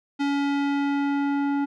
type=tone with low-pass filter sweep; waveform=square; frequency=282.4 Hz; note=C#4; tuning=32 cents sharp; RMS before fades=-24 dBFS; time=0.19-1.66 s; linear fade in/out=20 ms; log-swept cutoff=4100 to 1300 Hz; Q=0.82; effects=none